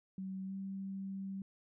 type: tone with pitch glide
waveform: sine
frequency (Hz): 190.3 to 193.85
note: F#3 to G3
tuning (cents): +49 to -19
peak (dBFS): -39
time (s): 0.18-1.42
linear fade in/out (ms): 2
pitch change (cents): +32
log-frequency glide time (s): 0.45-0.54
effects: none